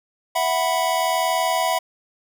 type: chord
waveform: square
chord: E suspended second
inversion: none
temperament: equal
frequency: 659.3 / 740 / 987.8 Hz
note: E5 / F#5 / B5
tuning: 0 / 0 / 0 cents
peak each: -24 dBFS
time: 0.35-1.79 s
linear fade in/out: 10 ms
effects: none